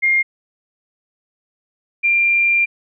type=tone pair in turn; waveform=sine; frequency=2123 / 2383 Hz; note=C7 / D7; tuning=+25 / +25 cents; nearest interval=major second; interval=200 cents; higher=second; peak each=-12 dBFS; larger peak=neither; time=0.02-0.23 / 2.03-2.66 s; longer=second; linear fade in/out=20 ms; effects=none